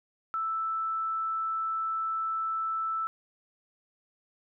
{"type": "tone", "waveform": "sine", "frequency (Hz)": 1320, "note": "E6", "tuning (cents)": 2, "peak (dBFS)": -28, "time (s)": [0.34, 3.07], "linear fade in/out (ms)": 0, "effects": []}